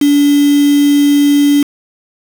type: tone with quantisation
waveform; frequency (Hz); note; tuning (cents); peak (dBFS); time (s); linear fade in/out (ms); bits
sine; 287.4; D4; -37; -6; 0.01-1.63; 5; 3
effects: none